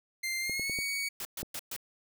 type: tone with pitch glide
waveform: sawtooth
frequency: 2093 to 2243 Hz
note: C7 to C#7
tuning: 0 to +20 cents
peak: -28 dBFS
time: 0.23-1.09 s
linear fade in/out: 10 ms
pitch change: +120 cents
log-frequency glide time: 0.41-0.76 s
type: clicks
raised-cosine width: 2 ms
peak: -27 dBFS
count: 5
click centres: 0.496 / 0.596 / 0.697 / 0.788 / 1.43 s
type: noise bursts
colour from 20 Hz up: white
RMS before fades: -38 dBFS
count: 4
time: 1.2-1.764 s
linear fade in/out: 2 ms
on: 51 ms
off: 120 ms
effects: none